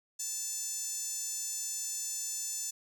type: tone with high-pass filter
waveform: sawtooth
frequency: 881 Hz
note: A5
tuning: 2 cents sharp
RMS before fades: -37 dBFS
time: 0.19-2.71 s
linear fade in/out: 10 ms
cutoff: 6800 Hz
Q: 4.6
effects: none